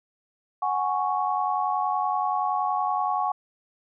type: chord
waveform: sine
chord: F# suspended second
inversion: none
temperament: equal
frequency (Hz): 740 / 830.6 / 1108.7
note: F#5 / G#5 / C#6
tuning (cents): 0 / 0 / 0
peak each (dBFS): -27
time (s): 0.62-3.32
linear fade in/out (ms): 5
effects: none